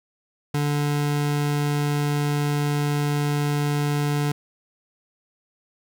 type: tone pair together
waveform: square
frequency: 146 / 292 Hz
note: D3 / D4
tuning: -10 / -10 cents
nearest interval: octave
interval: 1200 cents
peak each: -22 / -30 dBFS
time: 0.54-4.32 s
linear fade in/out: 5 ms
effects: none